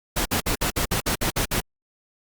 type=noise bursts; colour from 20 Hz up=pink; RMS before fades=-23 dBFS; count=10; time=0.16-1.606 s; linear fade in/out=10 ms; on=96 ms; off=54 ms; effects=Opus 48 kbps